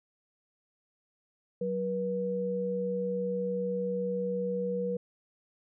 sine tone pair together, 186.1 / 483.5 Hz, F#3 / B4, +10 / -37 cents, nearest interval octave + perfect fourth, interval 1653 cents, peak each -34 / -30 dBFS, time 1.61-4.97 s, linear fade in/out 5 ms, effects none

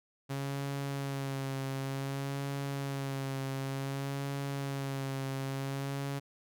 sawtooth tone with vibrato, 137.3 Hz, C#3, 16 cents flat, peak -30 dBFS, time 0.29-6.2 s, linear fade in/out 20 ms, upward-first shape sine, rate 0.55 Hz, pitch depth 28 cents each way, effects none

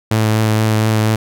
sawtooth tone with vibrato, 109.3 Hz, A2, 11 cents flat, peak -8 dBFS, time 0.11-1.16 s, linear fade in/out 5 ms, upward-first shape triangle, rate 4.2 Hz, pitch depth 17 cents each way, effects none

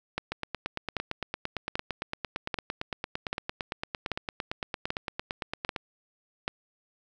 two click trains, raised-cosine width 0.3 ms, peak -15 / -13 dBFS, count 49 / 9, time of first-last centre 0.32-5.762 / 0.18-6.479 s, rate 8.82 / 1.27 Hz, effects none

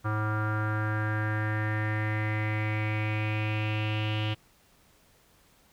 square tone with low-pass filter sweep, 107.3 Hz, A2, 43 cents flat, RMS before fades -29 dBFS, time 0.04-4.35 s, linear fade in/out 20 ms, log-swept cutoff 1300 to 3000 Hz, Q 6.2, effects pink hiss -62 dBFS RMS until 5.72 s

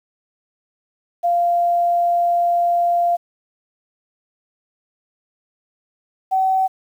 sine tone pair in turn, 694 / 760.4 Hz, F5 / F#5, -11 / +47 cents, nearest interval major second, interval 158 cents, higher second, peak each -14 dBFS, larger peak neither, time 1.23-3.17 / 6.31-6.68 s, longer first, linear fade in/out 20 ms, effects 8-bit

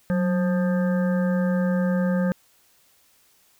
harmonic tone with a mistuned harmonic, 176.3 Hz, F3, 17 cents sharp, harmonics 1 / 3 / 5 / 7 / 9 / 10, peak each -20 / -27 / -40 / -39 / -36 / -44 dBFS, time 0.1-2.32 s, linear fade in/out 0 ms, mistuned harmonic 1, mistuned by +79 cents, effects white hiss -60 dBFS RMS until 3.59 s

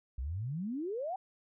sine exponential sweep, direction up, 58.27 to 790 Hz, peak -34 dBFS, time 0.18-1.16 s, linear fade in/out 5 ms, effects none

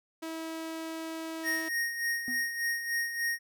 sawtooth tone, 323.8 Hz, E4, 31 cents flat, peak -32 dBFS, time 0.22-1.69 s, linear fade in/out 10 ms
square tone with tremolo, 1863 Hz, A#6, 2 cents flat, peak -28 dBFS, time 1.43-3.39 s, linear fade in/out 50 ms, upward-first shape sine, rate 3.4 Hz, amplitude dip 60%
triangle tone with exponential decay, 248.4 Hz, B3, 10 cents sharp, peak -32 dBFS, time 2.28-2.51 s, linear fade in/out 0 ms, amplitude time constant 49 ms
effects none

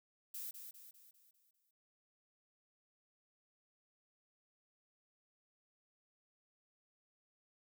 violet noise with echo, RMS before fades -45 dBFS, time 0.34-0.51 s, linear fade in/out 5 ms, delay 200 ms, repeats 6, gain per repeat -6 dB, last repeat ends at 1.71 s, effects none

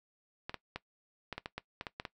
clicks, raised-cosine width 0.3 ms, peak -22 dBFS, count 11, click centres 0.495 / 0.543 / 0.76 / 1.327 / 1.38 / 1.459 / 1.58 / 1.811 / 1.868 / 1.999 / 2.052 s, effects noise-tail reverb RT60 0.1 s tail -18 dB re dry

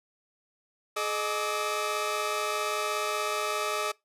sawtooth tone cluster, 423.7 / 616 / 1167 / 1288 Hz, G#4 / D#5 / D6 / E6, +35 / -17 / -11 / -41 cents, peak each -30 dBFS, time 0.96-3.92 s, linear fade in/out 10 ms, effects noise-tail reverb RT60 0.2 s tail -23 dB re dry + low-pass 12000 Hz 12 dB/octave

